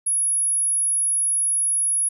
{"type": "tone", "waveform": "sine", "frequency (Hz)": 10480, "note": "E9", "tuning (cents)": -11, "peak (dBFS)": -18, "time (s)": [0.06, 2.09], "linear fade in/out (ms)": 10, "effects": []}